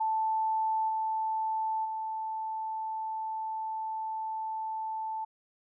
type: tone with level steps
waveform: sine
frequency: 880 Hz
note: A5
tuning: in tune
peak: -26 / -28 / -32 dBFS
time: 0-5.25 s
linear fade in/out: 10 ms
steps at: 0.88 / 1.84 s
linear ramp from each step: 20 ms
effects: none